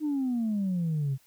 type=exponential sweep; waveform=sine; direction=down; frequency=311.1 to 130.8 Hz; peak=-24 dBFS; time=0-1.18 s; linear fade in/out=50 ms; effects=tanh soft clip ceiling -23 dBFS + white hiss -63 dBFS RMS until 1.26 s